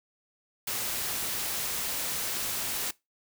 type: noise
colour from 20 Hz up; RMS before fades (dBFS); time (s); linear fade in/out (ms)
white; -32; 0.67-2.91; 5
effects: noise-tail reverb RT60 0.2 s tail -21 dB re dry